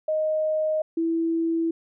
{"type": "tone pair in turn", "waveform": "sine", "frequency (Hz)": [622.3, 329.7], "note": ["D#5", "E4"], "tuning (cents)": [0, 0], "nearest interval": "major seventh", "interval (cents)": 1100, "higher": "first", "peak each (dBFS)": -21, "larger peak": "neither", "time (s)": [[0.08, 0.82], [0.97, 1.71]], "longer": "neither", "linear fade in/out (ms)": 5, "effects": []}